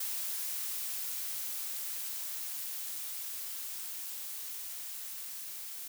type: noise with level ramp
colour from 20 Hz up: blue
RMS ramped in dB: -36 to -43 dBFS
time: 0-5.88 s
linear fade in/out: 5 ms
effects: none